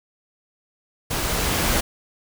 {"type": "noise with level ramp", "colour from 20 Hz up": "pink", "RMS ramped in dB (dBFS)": [-25, -20], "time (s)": [1.1, 1.81], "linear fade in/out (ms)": 10, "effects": []}